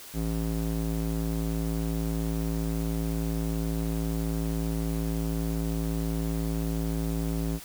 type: tone with band-pass filter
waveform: square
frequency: 55 Hz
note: A1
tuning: in tune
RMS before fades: -29 dBFS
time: 0.13-7.6 s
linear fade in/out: 50 ms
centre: 220 Hz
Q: 1
effects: white hiss -45 dBFS RMS until 7.64 s